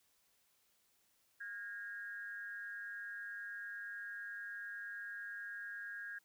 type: tone with amplitude modulation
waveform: sine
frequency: 1633 Hz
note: G#6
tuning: 30 cents flat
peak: -40 dBFS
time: 1.4-6.19 s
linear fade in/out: 10 ms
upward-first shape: sine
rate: 209 Hz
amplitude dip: 70%
effects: white hiss -75 dBFS RMS until 6.24 s